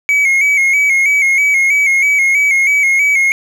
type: tone with vibrato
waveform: triangle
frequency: 2217 Hz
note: C#7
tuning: in tune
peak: -7 dBFS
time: 0.09-3.32 s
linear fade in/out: 0 ms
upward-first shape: square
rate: 3.1 Hz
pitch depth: 49 cents each way
effects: none